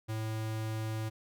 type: tone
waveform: square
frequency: 110 Hz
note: A2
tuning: in tune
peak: -34 dBFS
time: 0.08-1.1 s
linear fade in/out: 20 ms
effects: none